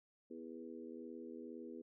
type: harmonic tone with a mistuned harmonic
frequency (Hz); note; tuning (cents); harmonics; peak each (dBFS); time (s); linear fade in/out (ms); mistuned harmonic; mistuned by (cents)
82.1; E2; -6; 3 / 4 / 5 / 6; -51 / -52 / -53 / -56; 0.3-1.82; 10; 6; -17
effects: none